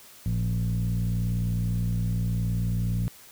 sine tone with frequency modulation, 110 Hz, A2, in tune, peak -22 dBFS, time 0.26-3.08 s, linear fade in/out 0 ms, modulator 59.4 Hz, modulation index 1.1, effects tanh soft clip ceiling -20 dBFS + white hiss -50 dBFS RMS until 3.31 s

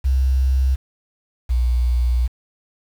sine tone pair in turn, 65.7 / 60.82 Hz, C2 / B1, +8 / -26 cents, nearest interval minor second, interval 134 cents, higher first, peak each -13 / -14 dBFS, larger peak first, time 0.04-0.76 / 1.49-2.28 s, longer second, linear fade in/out 20 ms, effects tanh soft clip ceiling -9 dBFS + 7-bit

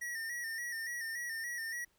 square tone with vibrato, 1864.7 Hz, A#6, in tune, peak -38 dBFS, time 0.01-1.85 s, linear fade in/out 10 ms, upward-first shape square, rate 3.5 Hz, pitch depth 51 cents each way, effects pink hiss -73 dBFS RMS until 1.98 s

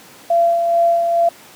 sine tone with tremolo, 681 Hz, F5, 44 cents flat, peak -10 dBFS, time 0.3-1.29 s, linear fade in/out 5 ms, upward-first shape sine, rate 2.3 Hz, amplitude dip 40%, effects pink hiss -42 dBFS RMS until 1.55 s + high-pass 200 Hz 12 dB/octave

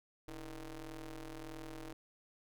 sawtooth ring-modulated tone, 151.2 Hz, D#3, 49 cents flat, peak -38 dBFS, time 0.28-1.93 s, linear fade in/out 2 ms, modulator 172 Hz, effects none

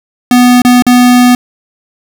square tone with dropouts, 246.9 Hz, B3, in tune, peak -3 dBFS, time 0.31-1.35 s, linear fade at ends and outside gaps 2 ms, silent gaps 0.619-0.649 / 0.823-0.866 s, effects none

